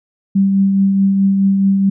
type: tone with tremolo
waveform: sine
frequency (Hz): 195.4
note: G3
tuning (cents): -5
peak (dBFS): -8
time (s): 0.35-1.9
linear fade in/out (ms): 10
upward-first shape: triangle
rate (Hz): 4.7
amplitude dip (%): 35
effects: none